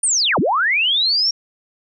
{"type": "linear two-way sweep", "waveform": "sine", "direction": "down then up", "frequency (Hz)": [9370, 130.81, 5620], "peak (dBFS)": -14, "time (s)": [0.03, 1.31], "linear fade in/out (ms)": 5, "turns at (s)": 0.39, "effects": []}